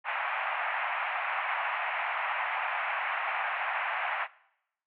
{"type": "band-pass noise", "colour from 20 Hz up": "pink", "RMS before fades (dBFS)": -32, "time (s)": [0.04, 4.28], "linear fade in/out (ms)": 50, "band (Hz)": [700, 2600], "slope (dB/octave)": 48, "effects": ["noise-tail reverb RT60 0.8 s tail -21 dB re dry"]}